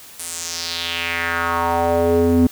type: tone with band-pass filter sweep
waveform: square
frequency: 84.6 Hz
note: E2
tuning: 45 cents sharp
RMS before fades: -19 dBFS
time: 0.19-2.47 s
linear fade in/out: 5 ms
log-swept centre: 10000 to 260 Hz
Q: 2.9
effects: white hiss -41 dBFS RMS until 2.51 s